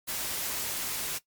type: noise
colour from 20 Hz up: white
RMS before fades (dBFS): -33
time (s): 0.07-1.19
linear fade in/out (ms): 20
effects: noise-tail reverb RT60 0.1 s tail -17 dB re dry + MP3 96 kbps